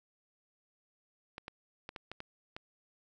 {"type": "clicks", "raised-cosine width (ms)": 0.3, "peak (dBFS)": -26, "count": 7, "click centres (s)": [1.381, 1.481, 1.891, 1.962, 2.116, 2.204, 2.565], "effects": []}